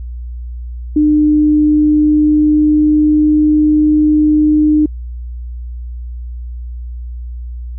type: tone with pitch glide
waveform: sine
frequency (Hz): 301.3 to 303.6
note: D4 to D#4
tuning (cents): +44 to -42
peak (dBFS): -7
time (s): 0.96-4.86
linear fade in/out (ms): 5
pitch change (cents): +14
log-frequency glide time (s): 1.67-3.52
effects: added 60 Hz sine -22 dBFS peak until 7.78 s